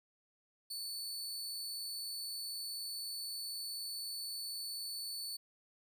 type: tone with amplitude modulation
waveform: sawtooth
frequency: 4472 Hz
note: C#8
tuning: 14 cents sharp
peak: -35 dBFS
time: 0.7-5.37 s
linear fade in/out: 10 ms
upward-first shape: sine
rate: 219 Hz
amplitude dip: 50%
effects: none